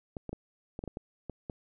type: clicks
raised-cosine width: 2 ms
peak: -24 dBFS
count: 9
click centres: 0.168 / 0.293 / 0.33 / 0.791 / 0.839 / 0.877 / 0.971 / 1.297 / 1.498 s
effects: none